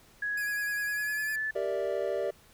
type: tone with pitch glide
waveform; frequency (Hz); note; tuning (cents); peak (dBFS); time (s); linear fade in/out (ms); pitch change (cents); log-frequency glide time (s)
sine; 1669 to 1741.9; G#6 to A6; +8 to -18; -29; 0.22-1.51; 5; +74; 0.86-1.38
type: tone with vibrato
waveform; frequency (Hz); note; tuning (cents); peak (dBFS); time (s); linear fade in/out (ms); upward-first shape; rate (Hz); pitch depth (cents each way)
5% pulse; 2427; D#7; -44; -31; 0.37-1.36; 5; sine; 9.9; 53
type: chord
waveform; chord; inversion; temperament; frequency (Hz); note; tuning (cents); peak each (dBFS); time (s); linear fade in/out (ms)
triangle; E half-diminished seventh; first; equal; 392 / 466.2 / 587.3 / 659.3; G4 / Bb4 / D5 / E5; 0 / 0 / 0 / 0; -32 / -33 / -30 / -35; 1.55-2.31; 10
effects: pink hiss -59 dBFS RMS until 2.53 s